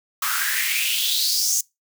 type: noise with high-pass filter sweep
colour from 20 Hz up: white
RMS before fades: -22 dBFS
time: 0.22-1.61 s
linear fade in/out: 5 ms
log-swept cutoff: 1200 to 6700 Hz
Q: 5.3
effects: noise-tail reverb RT60 0.2 s tail -23 dB re dry

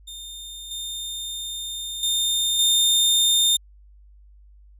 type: tone with level steps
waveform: sawtooth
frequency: 3632 Hz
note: A#7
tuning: 46 cents flat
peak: -32 / -26 / -17 / -13 dBFS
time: 0.07-3.57 s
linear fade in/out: 10 ms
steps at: 0.71 / 2.03 / 2.59 s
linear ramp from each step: 2 ms
effects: added 50 Hz sine -47 dBFS peak until 4.79 s + resampled to 32000 Hz

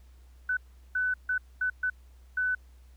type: tone bursts at uneven times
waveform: sine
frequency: 1500 Hz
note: F#6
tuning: 23 cents sharp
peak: -25 dBFS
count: 6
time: 0.49-0.57 / 0.95-1.14 / 1.29-1.38 / 1.61-1.7 / 1.83-1.9 / 2.37-2.55 s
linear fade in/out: 5 ms
effects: added 62 Hz sine -51 dBFS peak until 2.96 s + pink hiss -67 dBFS RMS until 2.96 s

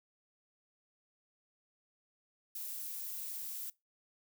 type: noise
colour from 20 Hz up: violet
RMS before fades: -42 dBFS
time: 2.55-3.7 s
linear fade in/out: 5 ms
effects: noise-tail reverb RT60 0.2 s tail -21 dB re dry

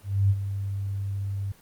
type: tone with ADSR envelope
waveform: sine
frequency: 98.8 Hz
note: G2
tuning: 14 cents sharp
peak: -16 dBFS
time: 0.03-1.52 s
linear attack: 270 ms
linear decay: 47 ms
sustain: -11 dB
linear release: 6 ms
effects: pink hiss -55 dBFS RMS until 1.61 s + Opus 24 kbps

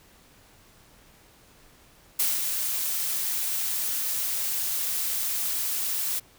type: noise with ADSR envelope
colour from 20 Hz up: blue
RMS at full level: -23 dBFS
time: 2.19-6.2 s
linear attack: 8 ms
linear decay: 180 ms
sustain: -5 dB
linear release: 16 ms
effects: pink hiss -56 dBFS RMS until 6.38 s

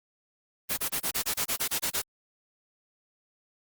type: noise bursts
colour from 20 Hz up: white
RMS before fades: -28 dBFS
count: 12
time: 0.69-2.02 s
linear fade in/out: 20 ms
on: 87 ms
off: 26 ms
effects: Opus 24 kbps

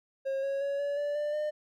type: tone with pitch steps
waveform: triangle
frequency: 540 / 550.1 / 560.3 / 570.8 / 581.4 / 592.3 / 603.3 Hz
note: C#5 / C#5 / C#5 / D5 / D5 / D5 / D5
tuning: -45 / -13 / +18 / -49 / -18 / +15 / +46 cents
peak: -27 dBFS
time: 0.25-1.51 s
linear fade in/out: 20 ms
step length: 180 ms
effects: none

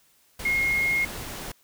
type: tone in noise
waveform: sine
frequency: 2148 Hz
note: C7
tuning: 45 cents sharp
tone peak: -21 dBFS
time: 0.45-1.05 s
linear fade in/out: 5 ms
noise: pink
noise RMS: -36 dBFS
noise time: 0.39-1.52 s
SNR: +12 dB
effects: white hiss -62 dBFS RMS until 1.63 s

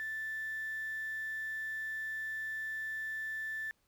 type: tone with quantisation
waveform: sine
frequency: 1760 Hz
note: A6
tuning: in tune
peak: -36 dBFS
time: 0-3.71 s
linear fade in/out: 0 ms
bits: 9
effects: pink hiss -75 dBFS RMS until 3.87 s

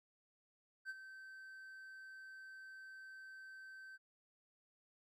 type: tone with ADSR envelope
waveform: triangle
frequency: 1547 Hz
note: G6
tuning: 23 cents flat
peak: -39 dBFS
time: 0.85-3.98 s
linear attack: 46 ms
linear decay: 35 ms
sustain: -11 dB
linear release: 30 ms
effects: none

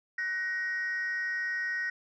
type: tone pair together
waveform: sine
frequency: 1495 / 1883.6 Hz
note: F#6 / A#6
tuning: +17 / +18 cents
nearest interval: major third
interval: 401 cents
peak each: -34 / -29 dBFS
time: 0.18-1.9 s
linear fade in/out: 5 ms
effects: tanh soft clip ceiling -26 dBFS

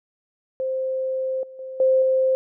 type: tone with level steps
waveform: sine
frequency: 523.3 Hz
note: C5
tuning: in tune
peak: -22 / -38 / -31 / -14 / -16 dBFS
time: 0.6-2.35 s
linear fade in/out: 0 ms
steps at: 1.43 / 1.59 / 1.8 / 2.02 s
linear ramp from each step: 2 ms
effects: none

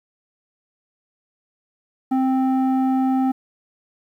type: tone with low-pass filter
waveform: square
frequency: 262.1 Hz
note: C4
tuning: 3 cents sharp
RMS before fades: -19 dBFS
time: 2.11-3.32 s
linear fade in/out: 10 ms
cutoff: 780 Hz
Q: 1.4
effects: 9-bit

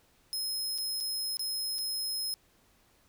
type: tone with dropouts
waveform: sawtooth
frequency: 5140 Hz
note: E8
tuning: 45 cents flat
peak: -29 dBFS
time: 0.33-2.34 s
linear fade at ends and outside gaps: 0 ms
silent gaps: 0.779-0.784 / 1.003-1.008 / 1.37-1.394 / 1.784-1.788 s
effects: pink hiss -66 dBFS RMS until 3.08 s

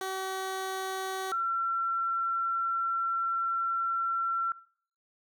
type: tone pair in turn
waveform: 15% pulse / sine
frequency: 380.3 / 1355.2 Hz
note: F#4 / E6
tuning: +48 / +48 cents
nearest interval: octave + minor seventh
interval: 2200 cents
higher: second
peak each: -26 / -27 dBFS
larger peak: first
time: 0.01-1.32 / 1.32-4.52 s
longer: second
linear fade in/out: 2 ms
effects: noise-tail reverb RT60 0.5 s tail -19 dB re dry

